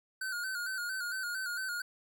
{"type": "tone with vibrato", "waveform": "square", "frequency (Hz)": 1480, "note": "F#6", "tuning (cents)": 0, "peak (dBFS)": -35, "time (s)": [0.21, 1.82], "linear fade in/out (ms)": 5, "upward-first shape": "square", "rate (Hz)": 4.4, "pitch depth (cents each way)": 59, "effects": []}